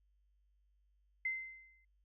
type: tone with exponential decay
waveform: sine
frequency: 2071 Hz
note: C7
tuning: 18 cents flat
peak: -32 dBFS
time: 1.25-1.85 s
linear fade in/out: 5 ms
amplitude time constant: 130 ms
effects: added 50 Hz sine -70 dBFS peak until 2.04 s